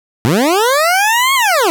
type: linear two-way sweep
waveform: 20% pulse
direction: up then down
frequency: 102.2 to 1108.7 to 314.8 Hz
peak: -5 dBFS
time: 0.25-1.7 s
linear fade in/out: 0 ms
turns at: 1.34 s
effects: 7-bit